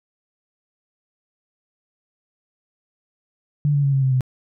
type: tone with pitch steps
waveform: sine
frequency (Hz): 146.4 / 142.64 / 138.98 / 135.42 / 131.94 / 128.56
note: D3 / C#3 / C#3 / C#3 / C3 / C3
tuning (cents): -5 / +50 / +5 / -40 / +15 / -30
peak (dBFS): -15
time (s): 3.65-4.208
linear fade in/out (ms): 0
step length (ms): 93
effects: none